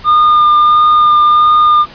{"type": "tone with vibrato", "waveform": "triangle", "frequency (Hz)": 1211, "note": "D#6", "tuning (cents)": -47, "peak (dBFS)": -3, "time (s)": [0.04, 1.86], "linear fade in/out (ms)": 50, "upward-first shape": "sine", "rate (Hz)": 1.5, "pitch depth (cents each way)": 13, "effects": ["pink hiss -34 dBFS RMS until 1.94 s", "resampled to 11025 Hz"]}